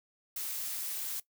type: noise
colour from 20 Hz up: blue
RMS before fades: -37 dBFS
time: 0.36-1.2 s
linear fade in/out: 5 ms
effects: noise-tail reverb RT60 0.1 s tail -18 dB re dry